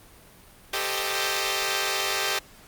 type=chord; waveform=5% pulse; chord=A half-diminished seventh; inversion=third; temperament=equal; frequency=392 / 440 / 523.3 / 622.3 Hz; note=G4 / A4 / C5 / Eb5; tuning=0 / 0 / 0 / 0 cents; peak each=-17 / -20 / -21 / -19 dBFS; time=0.73-2.39 s; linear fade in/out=5 ms; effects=pink hiss -51 dBFS RMS until 2.67 s + Opus 32 kbps